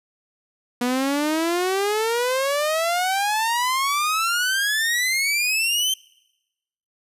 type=exponential sweep; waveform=sawtooth; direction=up; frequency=241.1 to 3136 Hz; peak=-16 dBFS; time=0.81-5.94 s; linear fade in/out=5 ms; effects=noise-tail reverb RT60 1.0 s tail -26 dB re dry + resampled to 32000 Hz